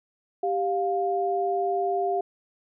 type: tone pair together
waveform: sine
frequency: 392.9 / 704 Hz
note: G4 / F5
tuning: +4 / +14 cents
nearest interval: minor seventh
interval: 1010 cents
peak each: -26 / -25 dBFS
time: 0.43-2.21 s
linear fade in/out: 5 ms
effects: none